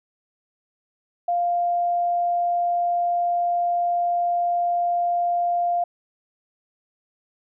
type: tone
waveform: sine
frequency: 698.5 Hz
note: F5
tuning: in tune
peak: -19 dBFS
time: 1.28-5.84 s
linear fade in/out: 5 ms
effects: none